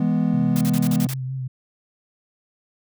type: chord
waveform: triangle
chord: E major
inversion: none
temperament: equal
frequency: 164.81 / 207.7 / 246.9 Hz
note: E3 / G#3 / B3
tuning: 0 / 0 / 0 cents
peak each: -20 dBFS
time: 0-1.07 s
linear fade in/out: 5 ms
type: tone with vibrato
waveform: sine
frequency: 130.81 Hz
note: C3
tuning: in tune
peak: -25 dBFS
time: 0.33-1.48 s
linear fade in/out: 10 ms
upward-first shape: sine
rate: 5.2 Hz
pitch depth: 32 cents each way
type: noise bursts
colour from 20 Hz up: white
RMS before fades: -32 dBFS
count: 7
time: 0.56-1.136 s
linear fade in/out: 0 ms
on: 48 ms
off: 40 ms
effects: none